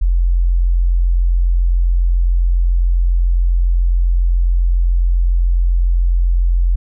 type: tone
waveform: sine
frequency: 43.65 Hz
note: F1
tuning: in tune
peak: -10 dBFS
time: 0.01-6.76 s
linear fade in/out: 10 ms
effects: none